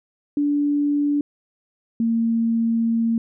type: tone pair in turn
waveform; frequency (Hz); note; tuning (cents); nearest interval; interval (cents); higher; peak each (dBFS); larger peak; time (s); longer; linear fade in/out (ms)
sine; 290 / 228.9; D4 / A#3; -22 / -31; major third; 409; first; -17; neither; 0.37-1.21 / 2-3.18; second; 2
effects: none